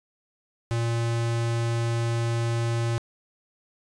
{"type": "tone", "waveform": "square", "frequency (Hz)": 116.54, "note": "A#2", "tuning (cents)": 0, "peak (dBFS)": -24, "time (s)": [0.71, 2.98], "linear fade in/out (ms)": 0, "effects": ["resampled to 22050 Hz"]}